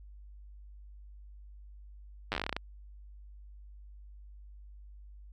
slowing click train, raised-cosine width 0.3 ms, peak -16 dBFS, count 13, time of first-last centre 2.32-2.565 s, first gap 9 ms, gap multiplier 1.14, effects added 50 Hz sine -48 dBFS peak until 5.32 s

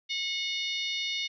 harmonic tone, 727 Hz, F#5, 31 cents flat, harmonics 3 / 4 / 5 / 6 / 7 / 8, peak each -35 / -36 / -33 / -40 / -44 / -46 dBFS, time 0.09-1.28 s, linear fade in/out 20 ms, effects none

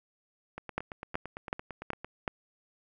two click trains, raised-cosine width 0.5 ms, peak -15 / -24 dBFS, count 5 / 14, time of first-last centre 0.78-2.278 / 0.58-2.046 s, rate 2.67 / 8.87 Hz, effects none

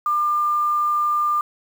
sine tone with quantisation, 1198 Hz, D6, 34 cents sharp, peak -17 dBFS, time 0.06-1.41 s, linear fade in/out 2 ms, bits 7, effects none

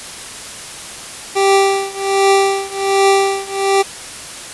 25% pulse tone with tremolo, 391.8 Hz, G4, 1 cent flat, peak -4 dBFS, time 1.35-3.83 s, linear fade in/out 20 ms, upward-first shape triangle, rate 1.3 Hz, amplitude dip 95%, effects white hiss -30 dBFS RMS until 4.53 s + resampled to 24000 Hz

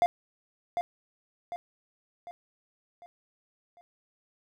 triangle tone with echo, 698.5 Hz, F5, in tune, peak -17 dBFS, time 0.02-0.06 s, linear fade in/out 0 ms, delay 750 ms, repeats 5, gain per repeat -7 dB, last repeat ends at 3.81 s, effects none

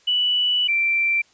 sine tone pair in turn, 2960 / 2349 Hz, F#7 / D7, 0 / 0 cents, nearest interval major third, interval 400 cents, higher first, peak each -17 dBFS, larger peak neither, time 0.07-0.68 / 0.68-1.22 s, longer first, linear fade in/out 10 ms, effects white hiss -57 dBFS RMS until 1.33 s + resampled to 16000 Hz

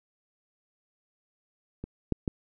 clicks, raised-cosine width 3 ms, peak -23 / -12 / -15 dBFS, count 3, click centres 1.84 / 2.123 / 2.278 s, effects none

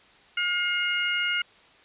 harmonic tone, 713 Hz, F5, 36 cents sharp, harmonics 2 / 3 / 4, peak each -28 / -28 / -28 dBFS, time 0.37-1.42 s, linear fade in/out 5 ms, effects white hiss -55 dBFS RMS until 1.84 s + resampled to 8000 Hz

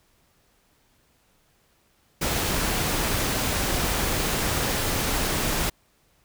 pink noise, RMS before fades -25 dBFS, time 2.21-5.7 s, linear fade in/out 10 ms, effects pink hiss -64 dBFS RMS until 6.24 s

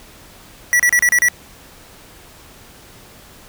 square tone bursts, 1946 Hz, B6, 26 cents flat, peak -11 dBFS, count 6, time 0.73-1.285 s, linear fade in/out 0 ms, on 65 ms, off 33 ms, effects pink hiss -43 dBFS RMS until 3.48 s

